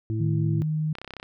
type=harmonic tone; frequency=110 Hz; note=A2; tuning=in tune; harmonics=1 / 2 / 3; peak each=-25 / -37 / -32 dBFS; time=0.1-0.62 s; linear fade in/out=0 ms
type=tone; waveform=sine; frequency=155 Hz; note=D#3; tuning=6 cents flat; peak=-23 dBFS; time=0.2-0.93 s; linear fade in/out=5 ms
type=clicks; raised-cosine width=0.3 ms; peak=-22 dBFS; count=10; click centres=0.953 / 0.985 / 1.016 / 1.046 / 1.077 / 1.107 / 1.137 / 1.167 / 1.199 / 1.229 s
effects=none